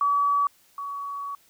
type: tone pair in turn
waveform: sine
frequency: 1142 / 1128.9 Hz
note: D6 / C#6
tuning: -49 / +31 cents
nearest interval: unison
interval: 20 cents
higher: first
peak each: -19 / -30 dBFS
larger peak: first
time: 0.01-0.47 / 0.78-1.35 s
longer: second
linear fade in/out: 2 ms
effects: white hiss -60 dBFS RMS until 1.49 s